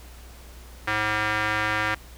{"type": "tone with band-pass filter", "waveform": "square", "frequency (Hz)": 107, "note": "A2", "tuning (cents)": -48, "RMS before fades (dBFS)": -25, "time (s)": [0.87, 1.95], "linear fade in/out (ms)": 10, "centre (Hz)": 1700, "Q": 2, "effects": ["added 60 Hz sine -43 dBFS peak until 2.17 s", "pink hiss -49 dBFS RMS until 2.17 s"]}